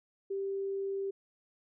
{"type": "tone", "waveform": "sine", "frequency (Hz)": 392, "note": "G4", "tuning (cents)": 0, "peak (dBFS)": -32, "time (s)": [0.3, 1.11], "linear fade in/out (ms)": 10, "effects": []}